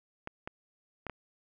clicks, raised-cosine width 0.5 ms, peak -23 dBFS, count 4, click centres 0.274 / 0.475 / 1.067 / 1.097 s, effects none

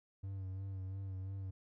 triangle tone with vibrato, 95.8 Hz, G2, 39 cents flat, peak -38 dBFS, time 0.23-1.51 s, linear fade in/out 10 ms, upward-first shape sine, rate 2.9 Hz, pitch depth 36 cents each way, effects none

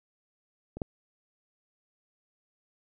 clicks, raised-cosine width 2 ms, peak -26 / -17 dBFS, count 2, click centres 0.77 / 0.818 s, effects none

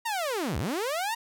sawtooth linear two-way sweep, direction down then up, 950 to 59.9 to 950 Hz, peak -24 dBFS, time 0.05-1.15 s, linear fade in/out 10 ms, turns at 0.58 s, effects none

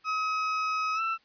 35% pulse tone with pitch glide, 1273 to 1334 Hz, D#6 to E6, +39 to +20 cents, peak -25 dBFS, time 0.04-1.18 s, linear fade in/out 50 ms, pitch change +81 cents, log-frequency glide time 0.94-1.01 s, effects white hiss -64 dBFS RMS until 1.24 s + resampled to 11025 Hz

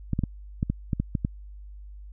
clicks, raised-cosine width 5 ms, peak -12 dBFS, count 9, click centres 0.133 / 0.191 / 0.237 / 0.629 / 0.7 / 0.932 / 1 / 1.152 / 1.249 s, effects added 50 Hz sine -40 dBFS peak until 2.12 s

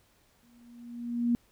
sine tone with exponential growth, 238 Hz, A#3, 36 cents sharp, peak -21 dBFS, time 0.43-1.35 s, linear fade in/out 0 ms, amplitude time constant 200 ms, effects pink hiss -66 dBFS RMS until 1.51 s

